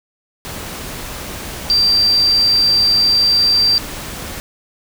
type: tone in noise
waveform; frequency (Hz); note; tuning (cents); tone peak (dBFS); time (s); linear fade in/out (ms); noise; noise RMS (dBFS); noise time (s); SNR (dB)
sine; 4699; D8; 0; -10; 1.7-3.78; 0; pink; -28; 0.45-4.4; +15
effects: none